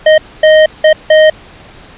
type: tone bursts at uneven times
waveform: square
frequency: 622.3 Hz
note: D#5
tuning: in tune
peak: -3 dBFS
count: 4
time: 0.06-0.18 / 0.43-0.66 / 0.84-0.93 / 1.1-1.3 s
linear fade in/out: 5 ms
effects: pink hiss -36 dBFS RMS until 1.97 s + resampled to 8000 Hz